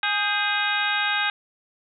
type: harmonic tone with a mistuned harmonic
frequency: 415.3 Hz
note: G#4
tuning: in tune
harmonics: 2 / 3 / 4 / 5 / 6 / 7 / 8 / 9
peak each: -29 / -31 / -25 / -32 / -29 / -34 / -34 / -29 dBFS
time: 0.03-1.3 s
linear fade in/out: 2 ms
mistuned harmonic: 4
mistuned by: -78 cents
effects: none